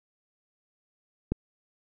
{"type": "click", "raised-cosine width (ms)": 3, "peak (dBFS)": -13, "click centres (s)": 1.32, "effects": []}